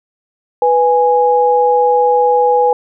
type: tone pair together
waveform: sine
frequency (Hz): 493.9 / 829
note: B4 / G#5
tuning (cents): 0 / -3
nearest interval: major sixth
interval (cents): 897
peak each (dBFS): -11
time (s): 0.62-2.73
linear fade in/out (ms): 2
effects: none